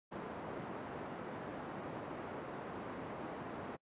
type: band-pass noise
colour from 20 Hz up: pink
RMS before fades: -45 dBFS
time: 0.11-3.77 s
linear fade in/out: 20 ms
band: 190 to 1200 Hz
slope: 12 dB/octave
effects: noise-tail reverb RT60 0.1 s tail -26 dB re dry + resampled to 8000 Hz